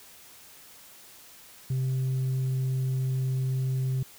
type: tone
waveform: sine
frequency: 130.81 Hz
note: C3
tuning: in tune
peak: -22 dBFS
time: 1.7-4.03 s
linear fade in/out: 5 ms
effects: tanh soft clip ceiling -24 dBFS + white hiss -51 dBFS RMS until 4.18 s